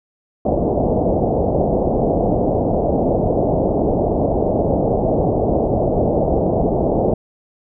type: low-pass noise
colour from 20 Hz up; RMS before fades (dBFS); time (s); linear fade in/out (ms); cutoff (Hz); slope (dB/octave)
white; -17; 0.45-7.14; 5; 720; 48
effects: none